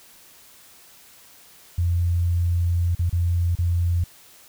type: tone with dropouts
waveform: sine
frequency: 86.6 Hz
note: F2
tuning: 14 cents flat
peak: -18 dBFS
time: 1.78-4.04 s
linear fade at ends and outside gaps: 5 ms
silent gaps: 2.95-2.992 / 3.096-3.127 / 3.553-3.587 s
effects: white hiss -50 dBFS RMS until 4.48 s